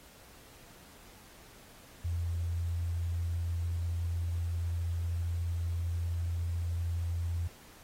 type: tone with quantisation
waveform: sine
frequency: 85.2 Hz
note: F2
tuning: 42 cents flat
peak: -30 dBFS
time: 2.04-7.48 s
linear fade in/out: 10 ms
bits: 10
effects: pink hiss -56 dBFS RMS until 7.83 s + AAC 48 kbps